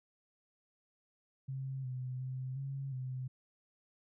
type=tone with pitch steps; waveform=sine; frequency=133.6 / 127.5 / 129.7 / 136.7 / 128.9 Hz; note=C3 / C3 / C3 / C#3 / C3; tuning=+36 / -44 / -15 / -24 / -26 cents; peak=-37 dBFS; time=1.48-3.28 s; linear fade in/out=10 ms; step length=360 ms; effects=none